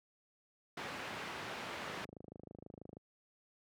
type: low-pass noise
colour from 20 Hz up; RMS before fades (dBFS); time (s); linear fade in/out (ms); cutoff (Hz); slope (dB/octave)
white; -44; 0.77-2.05; 5; 2100; 12
type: click train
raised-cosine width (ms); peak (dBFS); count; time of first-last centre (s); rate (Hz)
2; -36; 29; 1.9-2.969; 26.2
effects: high-pass 100 Hz 12 dB/octave